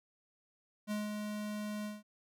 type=tone with ADSR envelope; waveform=square; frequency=210 Hz; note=G#3; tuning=19 cents sharp; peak=-34 dBFS; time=0.87-2.03 s; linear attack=43 ms; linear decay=170 ms; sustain=-4 dB; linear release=180 ms; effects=none